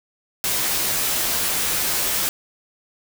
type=noise with comb filter; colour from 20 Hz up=white; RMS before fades=-22 dBFS; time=0.44-2.29 s; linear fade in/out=0 ms; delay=14 ms; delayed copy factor=-0.5; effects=none